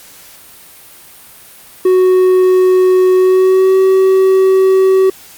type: tone with pitch glide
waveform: triangle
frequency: 370 to 380.2 Hz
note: F#4 to F#4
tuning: 0 to +47 cents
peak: -4 dBFS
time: 1.85-5.1 s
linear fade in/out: 5 ms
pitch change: +47 cents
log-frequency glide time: 3.14-3.77 s
effects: white hiss -38 dBFS RMS until 5.37 s + Opus 48 kbps